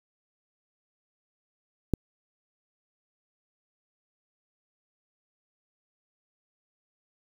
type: click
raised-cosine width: 3 ms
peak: -10 dBFS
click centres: 1.937 s
effects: 7-bit

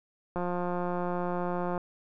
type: click train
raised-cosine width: 1 ms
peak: -19 dBFS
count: 252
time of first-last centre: 0.36-1.778 s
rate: 177 Hz
effects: none

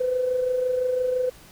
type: tone with amplitude modulation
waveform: sine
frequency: 505 Hz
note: B4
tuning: 39 cents sharp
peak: -18 dBFS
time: 0-1.3 s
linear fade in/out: 10 ms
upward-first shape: sine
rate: 25.9 Hz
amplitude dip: 50%
effects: tanh soft clip ceiling -14 dBFS + pink hiss -49 dBFS RMS until 1.51 s

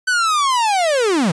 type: linear sweep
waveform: 45% pulse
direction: down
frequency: 1531 to 146.83 Hz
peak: -14 dBFS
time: 0.07-1.32 s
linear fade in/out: 10 ms
effects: resampled to 22050 Hz

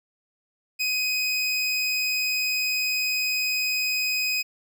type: tone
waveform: 25% pulse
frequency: 2510 Hz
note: D#7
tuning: 15 cents sharp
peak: -19 dBFS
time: 0.79-4.43 s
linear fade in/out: 20 ms
effects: none

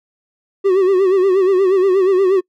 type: tone with vibrato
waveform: triangle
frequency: 379.4 Hz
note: F#4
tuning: 43 cents sharp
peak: -8 dBFS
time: 0.64-2.41 s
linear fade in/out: 20 ms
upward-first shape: sine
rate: 8.4 Hz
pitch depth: 82 cents each way
effects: noise-tail reverb RT60 0.1 s tail -26 dB re dry

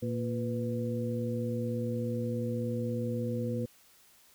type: harmonic tone with a mistuned harmonic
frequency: 116.54 Hz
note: A#2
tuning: in tune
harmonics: 1 / 2 / 3 / 4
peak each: -34 / -34 / -42 / -36 dBFS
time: 0.02-3.66 s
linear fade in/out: 10 ms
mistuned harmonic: 4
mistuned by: +100 cents
effects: white hiss -61 dBFS RMS until 4.34 s

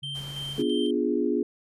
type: tone with vibrato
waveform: sine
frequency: 140.6 Hz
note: C#3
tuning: 25 cents sharp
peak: -37 dBFS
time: 0.02-0.64 s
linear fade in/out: 20 ms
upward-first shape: triangle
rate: 3.8 Hz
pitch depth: 16 cents each way
type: tone with tremolo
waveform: triangle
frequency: 3136 Hz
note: G7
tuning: in tune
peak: -31 dBFS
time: 0.03-0.91 s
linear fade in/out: 5 ms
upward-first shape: square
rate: 3 Hz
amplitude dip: 45%
type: noise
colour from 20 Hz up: pink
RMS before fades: -45 dBFS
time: 0.14-0.63 s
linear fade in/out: 20 ms
type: chord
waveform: sine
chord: B diminished seventh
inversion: none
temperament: equal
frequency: 246.9 / 293.7 / 349.2 / 415.3 Hz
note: B3 / D4 / F4 / Ab4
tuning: 0 / 0 / 0 / 0 cents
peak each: -28 dBFS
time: 0.58-1.43 s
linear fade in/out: 5 ms
effects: resampled to 32000 Hz

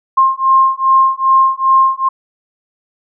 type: beating tone pair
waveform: sine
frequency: 1061 / 1063.5 Hz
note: C6 / C6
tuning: +24 / +28 cents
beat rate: 2.5 Hz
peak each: -11 dBFS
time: 0.17-2.09 s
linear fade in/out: 10 ms
effects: none

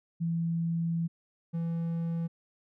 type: tone pair in turn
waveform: sine / triangle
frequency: 166.9 / 166.9 Hz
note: E3 / E3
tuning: +22 / +22 cents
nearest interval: unison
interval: 0 cents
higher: neither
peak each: -27 dBFS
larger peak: neither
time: 0.2-1.08 / 1.53-2.28 s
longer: first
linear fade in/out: 20 ms
effects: none

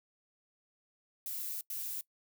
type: noise bursts at uneven times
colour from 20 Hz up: violet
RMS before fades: -39 dBFS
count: 2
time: 1.26-1.61 / 1.7-2.01 s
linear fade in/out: 2 ms
effects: noise-tail reverb RT60 0.1 s tail -21 dB re dry

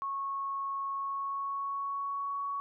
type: tone with pitch glide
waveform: sine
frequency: 1100 to 1119.9 Hz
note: C#6 to C#6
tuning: -14 to +17 cents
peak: -32 dBFS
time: 0.02-2.6 s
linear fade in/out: 0 ms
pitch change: +31 cents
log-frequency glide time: 0.93-2.41 s
effects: none

